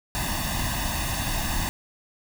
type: noise with comb filter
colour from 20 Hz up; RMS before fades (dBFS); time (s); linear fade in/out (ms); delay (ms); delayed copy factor
pink; -27; 0.15-1.69; 0; 1.1; +0.85
effects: none